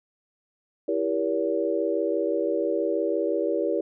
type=chord; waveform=sine; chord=E diminished seventh; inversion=none; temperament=just; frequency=329.6 / 395.6 / 474.7 / 569.6 Hz; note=E4 / G4 / Bb4 / Db5; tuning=0 / +16 / +31 / +47 cents; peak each=-28 dBFS; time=0.88-3.81 s; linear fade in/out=5 ms; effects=none